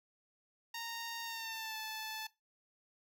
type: tone with pitch glide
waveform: 10% pulse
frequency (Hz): 926 to 874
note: A#5 to A5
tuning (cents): -12 to -12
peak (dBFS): -32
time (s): 0.74-2.27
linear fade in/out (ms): 5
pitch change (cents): -100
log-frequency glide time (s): 1.23-1.78
effects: noise-tail reverb RT60 0.2 s tail -18 dB re dry